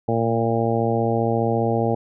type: harmonic tone with a mistuned harmonic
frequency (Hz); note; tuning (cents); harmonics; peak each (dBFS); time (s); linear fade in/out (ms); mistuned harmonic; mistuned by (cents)
114.9; A#2; -25; 1 / 2 / 3 / 4 / 5 / 6 / 7; -24 / -25 / -27 / -24 / -27 / -28 / -27; 0.08-1.95; 5; 1; +24
effects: none